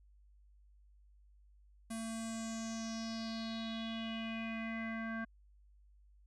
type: tone with low-pass filter sweep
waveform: square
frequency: 225.3 Hz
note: A3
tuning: 41 cents sharp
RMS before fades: -41 dBFS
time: 1.9-5.25 s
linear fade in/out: 10 ms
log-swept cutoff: 9900 to 1600 Hz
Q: 5.2
effects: added 50 Hz sine -61 dBFS peak until 6.26 s